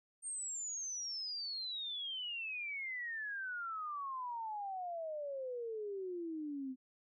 sine exponential sweep, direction down, 8840 to 253.9 Hz, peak -39 dBFS, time 0.22-6.76 s, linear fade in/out 50 ms, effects none

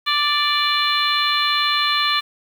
harmonic tone, 587.3 Hz, D5, in tune, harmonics 2 / 3 / 4 / 5 / 6 / 7, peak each -21 / -25 / -25 / -25 / -23 / -24 dBFS, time 0.06-2.21 s, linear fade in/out 20 ms, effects 7-bit

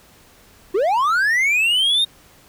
triangle linear sweep, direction up, 342.9 to 3729 Hz, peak -13 dBFS, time 0.74-2.05 s, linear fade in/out 10 ms, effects pink hiss -50 dBFS RMS until 2.48 s

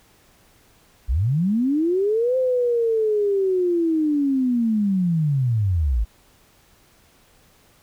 sine linear two-way sweep, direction up then down, 49 to 521 to 49 Hz, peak -17 dBFS, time 1.08-6.05 s, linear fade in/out 20 ms, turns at 2.37 s, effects pink hiss -56 dBFS RMS until 7.82 s

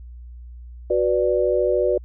sine chord, B minor, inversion second, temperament equal, 370 / 493.9 / 587.3 Hz, F#4 / B4 / D5, 0 / 0 / 0 cents, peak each -21 dBFS, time 0.9-1.98 s, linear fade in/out 5 ms, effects added 60 Hz sine -36 dBFS peak until 2.04 s

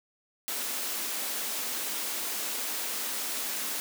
white high-pass noise, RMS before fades -33 dBFS, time 0.48-3.8 s, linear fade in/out 0 ms, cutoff 200 Hz, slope 96 dB/octave, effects none

